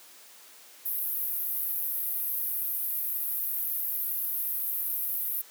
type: band-pass noise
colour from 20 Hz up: white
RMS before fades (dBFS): -31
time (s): 0.85-5.42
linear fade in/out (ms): 10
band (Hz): 12000 to 16000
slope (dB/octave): 48
effects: white hiss -52 dBFS RMS until 5.5 s + high-pass 300 Hz 12 dB/octave